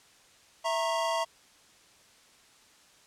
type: chord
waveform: square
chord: A# diminished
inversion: second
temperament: equal with one note detuned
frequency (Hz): 659.3 / 932.3 / 1088.4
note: E5 / A#5 / C#6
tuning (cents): 0 / 0 / -32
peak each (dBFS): -31 / -32 / -35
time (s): 0.64-1.25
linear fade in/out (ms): 20
effects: white hiss -59 dBFS RMS until 3.06 s + low-pass 8000 Hz 12 dB/octave